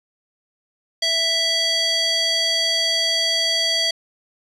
square tone with band-pass filter, 659.3 Hz, E5, in tune, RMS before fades -20 dBFS, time 1.02-3.91 s, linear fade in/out 5 ms, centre 4100 Hz, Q 4.3, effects resampled to 32000 Hz

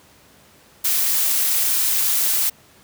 blue noise, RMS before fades -19 dBFS, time 0.84-2.5 s, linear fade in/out 10 ms, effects pink hiss -51 dBFS RMS until 2.83 s + high-pass 80 Hz 12 dB/octave

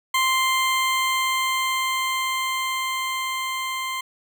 20% pulse tone with level ramp, 1047 Hz, C6, 1 cent sharp, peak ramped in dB -13 to -21 dBFS, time 0.14-4.01 s, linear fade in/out 5 ms, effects none

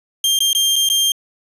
sawtooth tone with dropouts, 3187 Hz, G7, 28 cents sharp, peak -10 dBFS, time 0.24-1.12 s, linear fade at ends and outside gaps 2 ms, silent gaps 0.39-0.404 / 0.531-0.549 / 0.758-0.762 / 0.889-0.899 s, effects resampled to 32000 Hz + 8-bit

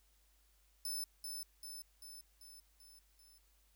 15% pulse tone with echo, 5274 Hz, E8, in tune, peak -33 dBFS, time 0.85-1.04 s, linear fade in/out 2 ms, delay 390 ms, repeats 6, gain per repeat -4 dB, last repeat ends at 3.38 s, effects added 50 Hz sine -70 dBFS peak until 3.75 s + white hiss -74 dBFS RMS until 3.75 s

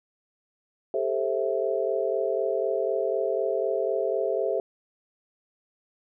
sine chord, A minor seventh, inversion third, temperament just, 396 / 440 / 528 / 660 Hz, G4 / A4 / C5 / E5, +18 / 0 / +16 / +2 cents, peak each -29 dBFS, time 0.94-4.6 s, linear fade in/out 2 ms, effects none

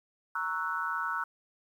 sine chord, F# dominant seventh, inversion first, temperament equal, 932.3 / 1108.7 / 1318.5 / 1480 Hz, A#5 / C#6 / E6 / F#6, 0 / 0 / 0 / 0 cents, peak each -38 / -38 / -34 / -34 dBFS, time 0.35-1.24 s, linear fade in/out 5 ms, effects 10-bit

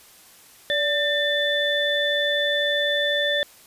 sine tone cluster, 580 / 1794 / 3498 Hz, D5 / A6 / A7, -22 / +33 / -11 cents, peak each -24 dBFS, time 0.7-3.43 s, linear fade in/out 0 ms, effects white hiss -50 dBFS RMS until 3.66 s + resampled to 32000 Hz

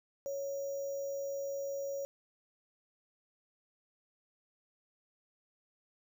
sine tone with sample-and-hold, 554.4 Hz, C#5, in tune, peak -35 dBFS, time 0.26-2.05 s, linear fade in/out 0 ms, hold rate 6300 Hz, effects none

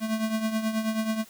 square tone with tremolo, 220 Hz, A3, in tune, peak -23 dBFS, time 0-1.25 s, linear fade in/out 50 ms, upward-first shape triangle, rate 9.3 Hz, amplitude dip 70%, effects white hiss -52 dBFS RMS until 1.29 s

